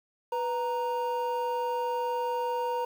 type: tone pair together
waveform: triangle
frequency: 493.9 / 932.3 Hz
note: B4 / A#5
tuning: 0 / 0 cents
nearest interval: major seventh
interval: 1100 cents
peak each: -29 / -28 dBFS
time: 0.32-2.85 s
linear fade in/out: 5 ms
effects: 9-bit